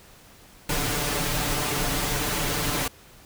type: noise with comb filter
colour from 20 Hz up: pink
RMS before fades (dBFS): -26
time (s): 0.69-2.88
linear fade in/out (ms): 5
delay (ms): 6.8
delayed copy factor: +0.9
effects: pink hiss -51 dBFS RMS until 3.25 s